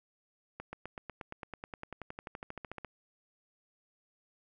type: accelerating click train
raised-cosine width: 0.5 ms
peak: -26 dBFS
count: 25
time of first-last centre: 0.6-2.847 s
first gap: 130 ms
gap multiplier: 0.97
effects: none